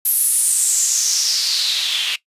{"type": "noise with band-pass filter sweep", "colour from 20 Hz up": "white", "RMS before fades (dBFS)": -18, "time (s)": [0.05, 2.16], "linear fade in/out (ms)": 5, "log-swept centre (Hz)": [12000, 2900], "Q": 4.9, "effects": ["noise-tail reverb RT60 0.1 s tail -18 dB re dry", "resampled to 32000 Hz"]}